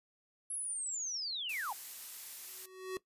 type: linear sweep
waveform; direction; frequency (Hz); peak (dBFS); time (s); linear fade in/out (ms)
sine; down; 11030 to 740; -36; 0.5-1.73; 5
type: noise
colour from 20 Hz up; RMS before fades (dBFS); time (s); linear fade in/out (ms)
blue; -45; 1.49-2.66; 5
type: tone with exponential growth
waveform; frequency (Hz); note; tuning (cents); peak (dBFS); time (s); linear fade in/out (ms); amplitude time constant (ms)
square; 374.5; F#4; +21; -35; 2.41-2.97; 1; 120
effects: noise-tail reverb RT60 0.1 s tail -17 dB re dry + resampled to 32000 Hz